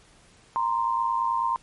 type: tone pair together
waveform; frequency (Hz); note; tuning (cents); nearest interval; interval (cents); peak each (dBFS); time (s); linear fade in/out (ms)
sine; 932.3 / 1041.6; A#5 / C6; 0 / -8; major second; 192; -25; 0.56-1.56; 0
effects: pink hiss -56 dBFS RMS until 1.62 s + MP3 48 kbps